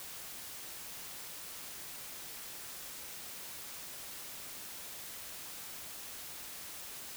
silence, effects white hiss -46 dBFS RMS until 7.16 s

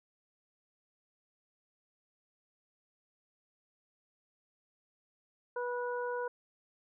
harmonic tone, 488.8 Hz, B4, 18 cents flat, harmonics 1 / 2 / 3, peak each -35 / -39 / -42 dBFS, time 5.56-6.28 s, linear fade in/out 5 ms, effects none

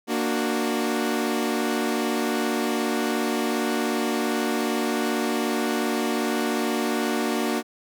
sawtooth chord, Bb augmented, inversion none, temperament equal with one note detuned, 233.1 / 295.7 / 370 Hz, Bb3 / D4 / F#4, 0 / +12 / 0 cents, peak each -22 / -24 / -24 dBFS, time 0.07-7.63 s, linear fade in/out 50 ms, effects none

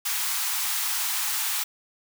white high-pass noise, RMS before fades -27 dBFS, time 0.05-1.64 s, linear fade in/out 10 ms, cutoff 770 Hz, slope 96 dB/octave, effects none

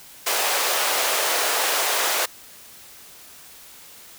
pink high-pass noise, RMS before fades -22 dBFS, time 0.26-2.26 s, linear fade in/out 10 ms, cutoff 490 Hz, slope 24 dB/octave, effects white hiss -45 dBFS RMS until 4.18 s

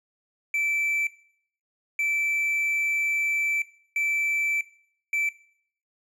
triangle tone bursts at uneven times, 2325 Hz, D7, 18 cents flat, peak -21 dBFS, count 4, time 0.54-1.07 / 1.99-3.62 / 3.96-4.61 / 5.13-5.29 s, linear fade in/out 2 ms, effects noise-tail reverb RT60 0.6 s tail -18 dB re dry

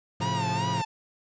40% pulse chord, A augmented, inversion none, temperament equal with one note detuned, 110 / 135.11 / 174.61 Hz, A2 / C#3 / E#3, 0 / -44 / 0 cents, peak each -32 dBFS, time 0.2-0.82 s, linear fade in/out 5 ms
45% pulse tone with vibrato, 920 Hz, A#5, 23 cents flat, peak -28 dBFS, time 0.21-0.85 s, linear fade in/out 10 ms, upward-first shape sine, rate 2.6 Hz, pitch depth 100 cents each way
effects resampled to 16000 Hz

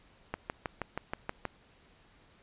click train, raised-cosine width 0.5 ms, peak -18 dBFS, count 8, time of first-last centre 0.34-1.453 s, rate 6.29 Hz, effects pink hiss -62 dBFS RMS until 2.42 s + resampled to 8000 Hz

